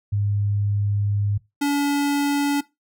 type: tone pair in turn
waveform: sine / square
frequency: 102.1 / 285.6 Hz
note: G#2 / D4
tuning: -29 / -48 cents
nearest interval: octave + tritone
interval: 1781 cents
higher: second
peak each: -19 dBFS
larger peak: neither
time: 0.12-1.38 / 1.61-2.61 s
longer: first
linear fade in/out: 10 ms
effects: noise-tail reverb RT60 0.2 s tail -19 dB re dry